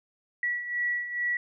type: beating tone pair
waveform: sine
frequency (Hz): 1937 / 1939.3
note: B6 / B6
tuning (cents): -34 / -32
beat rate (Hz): 2.3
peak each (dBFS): -34 / -28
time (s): 0.43-1.37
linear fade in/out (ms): 2
effects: none